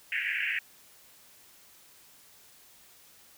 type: band-pass noise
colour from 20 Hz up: pink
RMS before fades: -31 dBFS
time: 0.12-0.59 s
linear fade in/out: 2 ms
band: 1600 to 2800 Hz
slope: 96 dB/octave
effects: white hiss -57 dBFS RMS until 3.37 s